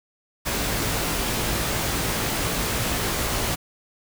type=noise with comb filter; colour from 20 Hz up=pink; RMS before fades=-25 dBFS; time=0.45-3.56 s; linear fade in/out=20 ms; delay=18 ms; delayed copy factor=+0.5; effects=none